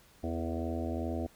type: harmonic tone with a mistuned harmonic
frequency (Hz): 82.41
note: E2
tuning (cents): 0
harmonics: 1 / 3 / 4 / 5 / 6 / 7 / 8 / 9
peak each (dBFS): -36 / -37 / -39 / -45 / -45 / -44 / -42 / -46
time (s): 0.23-1.27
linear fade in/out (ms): 10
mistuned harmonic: 5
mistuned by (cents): +40
effects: pink hiss -61 dBFS RMS until 1.35 s